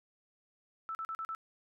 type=tone bursts; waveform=sine; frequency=1318.5 Hz; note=E6; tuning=in tune; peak=-36 dBFS; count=5; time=0.89-1.349 s; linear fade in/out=0 ms; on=59 ms; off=41 ms; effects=none